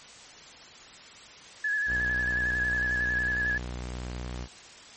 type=tone with vibrato; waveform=sine; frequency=1692 Hz; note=G#6; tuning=32 cents sharp; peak=-25 dBFS; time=1.64-3.58 s; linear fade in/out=5 ms; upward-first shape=square; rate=11 Hz; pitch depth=30 cents each way
type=tone; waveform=sawtooth; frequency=61.4 Hz; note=B1; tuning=9 cents flat; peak=-30 dBFS; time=1.86-4.48 s; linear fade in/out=50 ms
effects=white hiss -48 dBFS RMS until 4.96 s + MP3 32 kbps